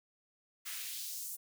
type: noise with high-pass filter sweep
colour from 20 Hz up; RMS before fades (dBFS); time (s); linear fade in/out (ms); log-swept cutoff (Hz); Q
white; -42; 0.65-1.37; 20; 1500 to 9100; 1.2
effects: none